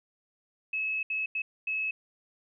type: tone bursts at uneven times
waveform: sine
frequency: 2584 Hz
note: E7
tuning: 35 cents flat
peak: -28 dBFS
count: 4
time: 0.73-1.03 / 1.1-1.26 / 1.35-1.42 / 1.67-1.91 s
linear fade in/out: 5 ms
effects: none